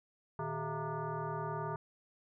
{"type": "tone with frequency modulation", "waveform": "sine", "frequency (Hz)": 384.1, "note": "G4", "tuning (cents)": -35, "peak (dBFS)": -35, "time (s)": [0.39, 1.76], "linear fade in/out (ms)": 2, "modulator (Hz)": 269, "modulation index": 3.2, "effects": []}